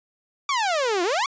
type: exponential two-way sweep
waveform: sawtooth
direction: down then up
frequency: 1174.7 to 335.5 to 1174.7 Hz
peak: -17 dBFS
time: 0.49-1.26 s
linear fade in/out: 2 ms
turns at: 1.03 s
effects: resampled to 16000 Hz